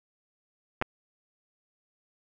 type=clicks; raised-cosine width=0.5 ms; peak=-13 / -13 dBFS; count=2; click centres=0.815 / 0.823 s; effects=none